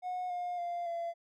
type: tone with pitch steps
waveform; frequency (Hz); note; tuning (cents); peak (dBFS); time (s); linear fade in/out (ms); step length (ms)
triangle; 728 / 711.8 / 695.9 / 680.4; F#5 / F5 / F5 / F5; -28 / +33 / -6 / -45; -31; 0.02-1.14; 50; 280
effects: tanh soft clip ceiling -29 dBFS